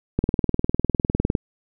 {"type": "click train", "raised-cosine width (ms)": 3, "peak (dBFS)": -6, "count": 24, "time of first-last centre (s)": [0.19, 1.352], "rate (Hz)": 19.8, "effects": []}